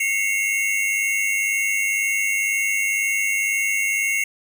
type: tone cluster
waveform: square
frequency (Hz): 2096 / 2198 / 2744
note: C7 / C#7 / F7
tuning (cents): +2 / -15 / -31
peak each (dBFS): -27 / -22 / -27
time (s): 0-4.24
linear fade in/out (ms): 5
effects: none